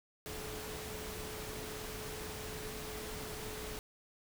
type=tone in noise; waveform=sine; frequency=430 Hz; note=A4; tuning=40 cents flat; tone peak=-47 dBFS; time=0.26-3.79 s; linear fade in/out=0 ms; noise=pink; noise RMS=-44 dBFS; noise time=0.26-3.79 s; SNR=-6 dB; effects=none